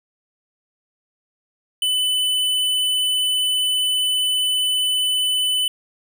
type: tone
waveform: square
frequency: 3005 Hz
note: F#7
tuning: 26 cents sharp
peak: -18 dBFS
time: 1.82-5.68 s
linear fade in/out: 2 ms
effects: none